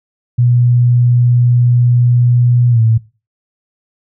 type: tone with pitch glide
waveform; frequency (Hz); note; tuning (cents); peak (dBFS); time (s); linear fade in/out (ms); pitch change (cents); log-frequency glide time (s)
sine; 121.8 to 112.34; B2 to A2; -24 to +36; -7; 0.38-2.98; 10; -140; 2.7-2.81
effects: noise-tail reverb RT60 0.3 s tail -20 dB re dry